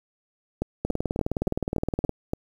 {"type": "two click trains", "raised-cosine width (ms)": 2, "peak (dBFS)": [-12, -12], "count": [7, 25], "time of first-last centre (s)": [[0.62, 2.334], [0.85, 2.094]], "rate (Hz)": [3.5, 19.3], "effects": ["8-bit"]}